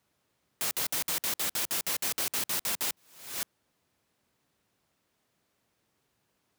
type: noise bursts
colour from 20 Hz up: white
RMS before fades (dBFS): -30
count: 15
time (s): 0.61-2.908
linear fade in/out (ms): 0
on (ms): 100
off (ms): 57
type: noise with exponential growth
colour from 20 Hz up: white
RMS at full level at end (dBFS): -30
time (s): 2.97-3.43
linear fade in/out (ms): 0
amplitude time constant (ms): 100
effects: pink hiss -75 dBFS RMS until 6.58 s + high-pass 100 Hz 12 dB/octave